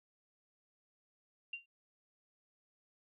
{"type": "tone with exponential decay", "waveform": "sine", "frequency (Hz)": 2772, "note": "F7", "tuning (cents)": -14, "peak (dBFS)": -36, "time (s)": [1.53, 1.66], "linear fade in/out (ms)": 5, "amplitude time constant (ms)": 28, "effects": []}